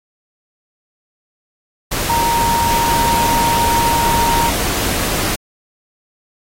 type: tone in noise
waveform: sine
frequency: 932.3 Hz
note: A#5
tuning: in tune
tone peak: -14 dBFS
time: 2.09-4.5 s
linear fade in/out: 10 ms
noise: pink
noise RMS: -19 dBFS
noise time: 1.91-5.36 s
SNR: +2 dB
effects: AAC 48 kbps